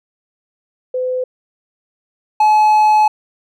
sine / triangle tone pair in turn, 508 / 854.4 Hz, B4 / G#5, +49 / +49 cents, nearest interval major sixth, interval 900 cents, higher second, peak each -16 / -6 dBFS, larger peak second, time 0.94-1.24 / 2.4-3.08 s, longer second, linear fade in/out 5 ms, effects none

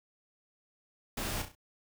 pink noise with echo, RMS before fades -36 dBFS, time 1.17-1.42 s, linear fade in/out 5 ms, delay 33 ms, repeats 4, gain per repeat -7 dB, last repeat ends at 1.552 s, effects none

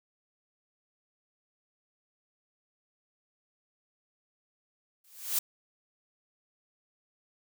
blue noise with exponential growth, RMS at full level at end -25 dBFS, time 5.04-5.39 s, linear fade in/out 5 ms, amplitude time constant 76 ms, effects none

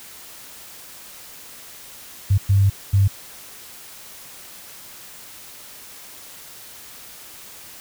sine tone bursts at uneven times, 98.7 Hz, G2, 12 cents sharp, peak -12 dBFS, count 3, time 2.3-2.38 / 2.49-2.7 / 2.93-3.08 s, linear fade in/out 10 ms, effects white hiss -41 dBFS RMS until 7.8 s

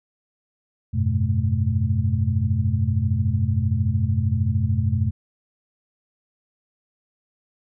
sine tone cluster, 90 / 103.2 / 124.7 / 216.1 Hz, F#2 / G#2 / B2 / A3, -47 / -10 / +17 / -31 cents, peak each -22 / -23 / -24 / -29 dBFS, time 0.93-5.11 s, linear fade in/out 20 ms, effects none

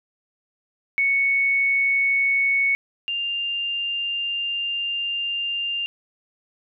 sine tone pair in turn, 2217 / 2796 Hz, C#7 / F7, 0 / +1 cents, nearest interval major third, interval 401 cents, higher second, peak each -17 / -23 dBFS, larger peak first, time 0.98-2.75 / 3.08-5.86 s, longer second, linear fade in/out 0 ms, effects none

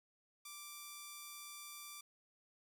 5% pulse tone, 1174 Hz, D6, 1 cent flat, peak -37 dBFS, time 0.45-2.01 s, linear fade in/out 5 ms, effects none

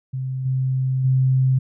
sine tone with level steps, 130.81 Hz, C3, in tune, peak -23 / -18 / -14 dBFS, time 0.13-1.59 s, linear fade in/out 10 ms, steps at 0.45 / 1.04 s, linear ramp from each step 10 ms, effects none

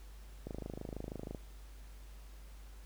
click train, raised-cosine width 2 ms, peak -28 dBFS, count 24, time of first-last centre 0.47-1.348 s, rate 26.2 Hz, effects added 50 Hz sine -49 dBFS peak until 2.85 s + pink hiss -62 dBFS RMS until 2.85 s

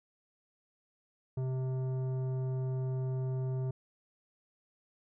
triangle tone with tanh clipping, 130 Hz, C3, 11 cents flat, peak -33 dBFS, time 1.37-3.71 s, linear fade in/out 5 ms, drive 16 dB, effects none

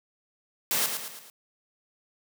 white noise with echo, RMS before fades -26 dBFS, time 0.71-0.86 s, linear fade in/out 0 ms, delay 110 ms, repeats 4, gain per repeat -6 dB, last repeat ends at 1.3 s, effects high-pass 150 Hz 12 dB/octave

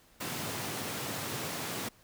pink high-pass noise, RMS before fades -37 dBFS, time 0.2-1.89 s, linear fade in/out 10 ms, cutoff 100 Hz, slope 48 dB/octave, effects pink hiss -62 dBFS RMS until 2.03 s

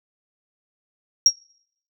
sine tone with exponential decay, 5610 Hz, F8, 7 cents sharp, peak -4 dBFS, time 1.26-1.34 s, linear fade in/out 2 ms, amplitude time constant 17 ms, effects noise-tail reverb RT60 0.7 s tail -26 dB re dry + tanh soft clip ceiling -6 dBFS

